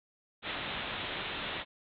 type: low-pass noise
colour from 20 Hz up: white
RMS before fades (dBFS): -38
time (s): 0.42-1.65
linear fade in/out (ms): 50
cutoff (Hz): 3800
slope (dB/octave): 96
effects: none